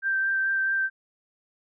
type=tone with vibrato; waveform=sine; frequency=1568 Hz; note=G6; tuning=in tune; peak=-22 dBFS; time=0.02-0.9 s; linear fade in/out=50 ms; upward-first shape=sine; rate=4.6 Hz; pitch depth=13 cents each way; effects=none